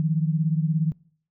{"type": "beating tone pair", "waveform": "sine", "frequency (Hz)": [155.56, 172.56], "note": ["D#3", "F3"], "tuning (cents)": [0, -20], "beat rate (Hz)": 17, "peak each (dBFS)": [-21, -26], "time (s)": [0, 0.92], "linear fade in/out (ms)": 0, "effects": ["noise-tail reverb RT60 0.6 s tail -25 dB re dry"]}